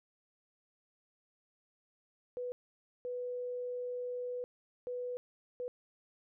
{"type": "tone bursts at uneven times", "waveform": "sine", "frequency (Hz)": 493.9, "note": "B4", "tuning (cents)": 0, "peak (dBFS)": -36, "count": 4, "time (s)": [[2.37, 2.52], [3.05, 4.44], [4.87, 5.17], [5.6, 5.68]], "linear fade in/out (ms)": 0, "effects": []}